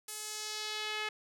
sawtooth tone with band-pass filter sweep, 427.2 Hz, G#4, 49 cents sharp, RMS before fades -39 dBFS, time 0.08-1.09 s, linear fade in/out 5 ms, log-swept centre 9700 to 2400 Hz, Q 1.4, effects none

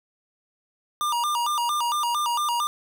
square tone with vibrato, 1067 Hz, C6, 34 cents sharp, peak -23 dBFS, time 1.01-2.67 s, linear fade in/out 0 ms, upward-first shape square, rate 4.4 Hz, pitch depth 200 cents each way, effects 9-bit

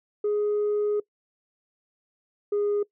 sine tone pair in turn, 416.6 / 411.3 Hz, G#4 / G#4, +5 / -17 cents, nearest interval unison, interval 22 cents, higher first, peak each -20 dBFS, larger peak neither, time 0.24-1 / 2.52-2.83 s, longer first, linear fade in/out 5 ms, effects noise-tail reverb RT60 0.1 s tail -22 dB re dry + tanh soft clip ceiling -20 dBFS

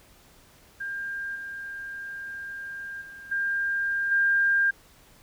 sine tone with level steps, 1600 Hz, G6, 35 cents sharp, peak -30 / -34 / -41 / -24 / -19 dBFS, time 0.8-4.71 s, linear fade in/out 10 ms, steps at 1.35 / 3.01 / 3.31 / 4.11 s, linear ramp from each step 10 ms, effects pink hiss -56 dBFS RMS until 5.22 s

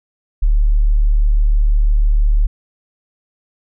sine tone, 36.97 Hz, D1, 12 cents sharp, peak -9 dBFS, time 0.42-2.47 s, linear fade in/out 10 ms, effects none

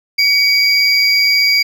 triangle tone pair together, 2259 / 4787 Hz, C#7 / D8, +32 / +32 cents, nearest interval octave + minor second, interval 1300 cents, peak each -11 dBFS, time 0.18-1.63 s, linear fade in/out 10 ms, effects none

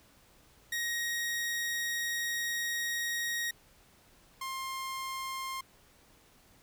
sawtooth tone pair in turn, 1881 / 1060 Hz, A#6 / C6, +15 / +22 cents, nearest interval minor seventh, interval 993 cents, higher first, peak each -28 / -32 dBFS, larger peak first, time 0.72-3.51 / 4.41-5.61 s, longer first, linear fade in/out 5 ms, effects pink hiss -62 dBFS RMS until 6.62 s

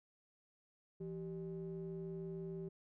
triangle ring-modulated tone, 110.1 Hz, A2, 2 cents sharp, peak -37 dBFS, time 1-2.69 s, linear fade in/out 10 ms, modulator 277 Hz, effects none

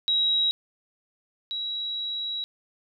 sine tone pair in turn, 3846 / 3879 Hz, B7 / B7, -47 / -32 cents, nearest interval unison, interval 15 cents, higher second, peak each -20 / -28 dBFS, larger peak first, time 0.08-0.51 / 1.51-2.44 s, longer second, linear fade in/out 0 ms, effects none

